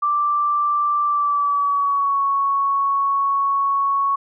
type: tone with pitch glide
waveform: sine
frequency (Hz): 1174.7 to 1109.4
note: D6 to C#6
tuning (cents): 0 to +1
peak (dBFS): -16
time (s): 0.02-4.16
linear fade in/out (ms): 10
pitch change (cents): -99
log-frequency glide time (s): 1.05-2.22
effects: none